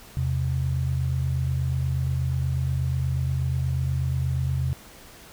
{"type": "tone pair together", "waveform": "sine", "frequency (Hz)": [82.49, 130.81], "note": ["E2", "C3"], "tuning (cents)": [2, 0], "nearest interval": "minor sixth", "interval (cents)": 798, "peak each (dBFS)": [-26, -24], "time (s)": [0.17, 4.73], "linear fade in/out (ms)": 0, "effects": ["pink hiss -47 dBFS RMS until 5.32 s"]}